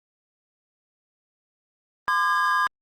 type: tone cluster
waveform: triangle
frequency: 1025 / 1199 / 1638 Hz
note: C6 / D6 / G#6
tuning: -36 / +36 / -24 cents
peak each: -22 dBFS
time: 2.08-2.67 s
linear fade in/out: 0 ms
effects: Opus 32 kbps